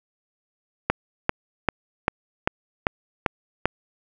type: click train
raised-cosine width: 0.5 ms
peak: -3 dBFS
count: 8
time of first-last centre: 0.9-3.656 s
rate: 2.54 Hz
effects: none